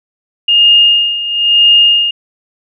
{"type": "tone with tremolo", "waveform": "sine", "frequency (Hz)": 2835, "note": "F7", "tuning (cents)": 25, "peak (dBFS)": -3, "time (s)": [0.48, 2.11], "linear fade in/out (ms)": 5, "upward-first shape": "sine", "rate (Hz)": 1, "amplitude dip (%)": 75, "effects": []}